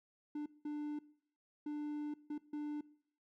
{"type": "tone bursts at uneven times", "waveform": "triangle", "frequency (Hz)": 297, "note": "D4", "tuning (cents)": 20, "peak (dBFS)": -36, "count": 5, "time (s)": [[0.35, 0.46], [0.65, 0.99], [1.66, 2.14], [2.3, 2.38], [2.53, 2.81]], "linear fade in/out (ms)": 5, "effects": ["noise-tail reverb RT60 0.6 s tail -20 dB re dry"]}